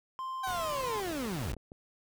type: tone with pitch glide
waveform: triangle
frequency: 1046.5 to 1038.7 Hz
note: C6 to C6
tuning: 0 to -13 cents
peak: -33 dBFS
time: 0.19-1 s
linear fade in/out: 0 ms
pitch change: -13 cents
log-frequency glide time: 0.64-0.7 s
type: linear sweep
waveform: 30% pulse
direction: down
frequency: 784 to 33.29 Hz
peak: -31 dBFS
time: 0.43-1.55 s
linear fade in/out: 10 ms
type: noise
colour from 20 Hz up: pink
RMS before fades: -44 dBFS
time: 0.47-1.52 s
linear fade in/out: 2 ms
type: click train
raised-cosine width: 2 ms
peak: -34 dBFS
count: 6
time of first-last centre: 0.96-1.719 s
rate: 6.59 Hz
effects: none